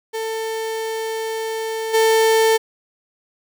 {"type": "tone with level steps", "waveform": "35% pulse", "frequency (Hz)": 445.2, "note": "A4", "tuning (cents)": 20, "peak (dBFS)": [-21, -11], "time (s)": [0.13, 2.58], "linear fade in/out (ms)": 20, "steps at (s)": 1.93, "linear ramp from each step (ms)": 20, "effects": []}